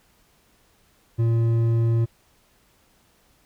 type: tone with hard clipping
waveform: triangle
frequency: 115.1 Hz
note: A#2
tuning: 22 cents flat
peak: -19 dBFS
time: 1.18-2.06 s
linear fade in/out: 20 ms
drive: 10 dB
effects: pink hiss -61 dBFS RMS until 3.45 s